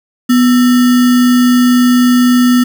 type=tone with sample-and-hold; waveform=sine; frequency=246.9 Hz; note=B3; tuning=in tune; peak=-5 dBFS; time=0.29-2.64 s; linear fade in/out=10 ms; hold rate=1575 Hz; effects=none